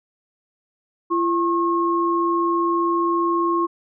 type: tone pair together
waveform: sine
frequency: 340.4 / 1081.5 Hz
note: F4 / C#6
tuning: -44 / -43 cents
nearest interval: octave + minor sixth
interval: 2001 cents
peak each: -20 dBFS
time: 1.1-3.67 s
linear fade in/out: 20 ms
effects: none